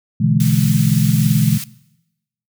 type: chord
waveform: sine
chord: E dominant seventh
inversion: second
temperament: equal with one note detuned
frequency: 123.47 / 146.83 / 164.81 / 210.8 Hz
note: B2 / D3 / E3 / G#3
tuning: 0 / 0 / 0 / +26 cents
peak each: -17 dBFS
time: 0.2-1.58 s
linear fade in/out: 10 ms
type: high-pass noise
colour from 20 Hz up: white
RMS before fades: -28 dBFS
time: 0.4-1.64 s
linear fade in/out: 2 ms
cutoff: 1900 Hz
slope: 12 dB/octave
effects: noise-tail reverb RT60 0.9 s tail -21 dB re dry